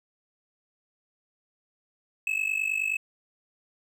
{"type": "tone with amplitude modulation", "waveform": "triangle", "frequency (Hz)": 2594, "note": "E7", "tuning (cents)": -28, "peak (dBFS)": -20, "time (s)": [2.27, 2.97], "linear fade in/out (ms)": 2, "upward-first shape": "sine", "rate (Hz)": 49.6, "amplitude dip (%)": 85, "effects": []}